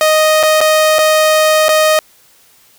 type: tone with dropouts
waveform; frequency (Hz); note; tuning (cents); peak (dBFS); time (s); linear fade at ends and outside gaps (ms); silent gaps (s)
sawtooth; 622.3; D#5; 0; -4; 0.01-1.99; 1; 0.43-0.434 / 0.606-0.612 / 0.985-0.989 / 1.684-1.69
effects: white hiss -48 dBFS RMS until 2.78 s